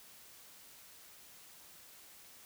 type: silence
effects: white hiss -57 dBFS RMS until 2.45 s

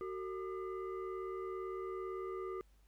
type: tone with frequency modulation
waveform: sine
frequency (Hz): 374.6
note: F#4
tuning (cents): +21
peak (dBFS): -39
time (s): 0.01-2.61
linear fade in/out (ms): 0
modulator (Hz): 827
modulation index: 0.86
effects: added 50 Hz sine -63 dBFS peak until 2.87 s + pink hiss -75 dBFS RMS until 2.87 s

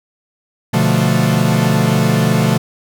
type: chord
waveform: 45% pulse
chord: B half-diminished seventh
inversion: none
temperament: equal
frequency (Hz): 123.47 / 146.83 / 174.61 / 220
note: B2 / D3 / F3 / A3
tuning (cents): 0 / 0 / 0 / 0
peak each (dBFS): -17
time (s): 0.73-2.58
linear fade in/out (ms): 10
effects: none

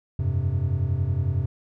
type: chord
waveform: triangle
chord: F suspended second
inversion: none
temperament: just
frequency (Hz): 87.31 / 98.22 / 130.96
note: F2 / G2 / C3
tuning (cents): 0 / +4 / +2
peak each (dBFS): -24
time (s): 0.19-1.46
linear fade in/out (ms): 5
effects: none

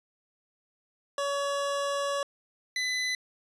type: tone pair in turn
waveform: 25% pulse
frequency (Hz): 564 / 2006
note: C#5 / B6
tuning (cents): +30 / +26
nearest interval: octave + minor seventh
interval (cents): 2196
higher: second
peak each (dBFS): -24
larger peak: neither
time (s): 1.18-2.23 / 2.76-3.15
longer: first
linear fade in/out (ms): 2
effects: resampled to 22050 Hz

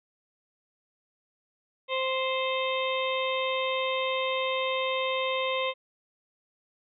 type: harmonic tone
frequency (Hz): 523.3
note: C5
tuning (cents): 0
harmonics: 1 / 2 / 4 / 5 / 6 / 7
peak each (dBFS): -29 / -32 / -35 / -36 / -37 / -37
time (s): 1.88-5.74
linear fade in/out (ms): 50
effects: none

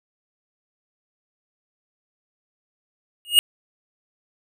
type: tone with exponential growth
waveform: square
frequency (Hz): 2861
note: F7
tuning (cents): +41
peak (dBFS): -7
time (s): 3.25-3.39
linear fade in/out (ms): 0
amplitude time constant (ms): 29
effects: none

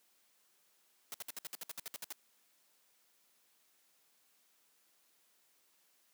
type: noise bursts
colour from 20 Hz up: white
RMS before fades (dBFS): -43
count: 13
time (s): 1.12-2.125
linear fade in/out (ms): 0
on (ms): 21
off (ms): 61
effects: white hiss -72 dBFS RMS until 6.13 s + high-pass 200 Hz 12 dB/octave

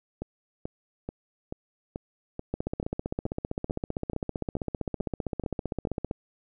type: two click trains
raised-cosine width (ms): 2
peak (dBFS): -16 / -20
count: 56 / 14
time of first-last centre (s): 2.54-6.111 / 0.22-5.872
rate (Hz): 15.4 / 2.3
effects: none

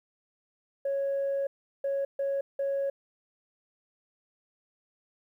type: tone bursts at uneven times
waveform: sine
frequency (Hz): 553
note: C#5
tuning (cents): -4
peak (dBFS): -25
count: 4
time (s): 0.85-1.47 / 1.84-2.05 / 2.19-2.41 / 2.59-2.9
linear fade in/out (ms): 5
effects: tanh soft clip ceiling -24 dBFS + 11-bit

